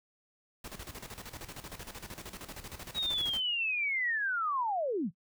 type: noise with tremolo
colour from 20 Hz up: pink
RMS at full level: -43 dBFS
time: 0.64-3.4 s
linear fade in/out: 5 ms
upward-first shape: square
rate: 13 Hz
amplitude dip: 70%
type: linear sweep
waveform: sine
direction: down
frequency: 3850 to 137.2 Hz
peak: -29 dBFS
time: 2.94-5.11 s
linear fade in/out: 50 ms
effects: noise-tail reverb RT60 0.1 s tail -20 dB re dry